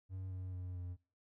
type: tone with pitch steps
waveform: triangle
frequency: 94.2 / 92.53 / 90.89 / 89.27 Hz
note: F#2 / F#2 / F#2 / F2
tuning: +32 / +1 / -30 / +38 cents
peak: -39 dBFS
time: 0.09-0.97 s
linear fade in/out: 50 ms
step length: 220 ms
effects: noise-tail reverb RT60 0.4 s tail -22 dB re dry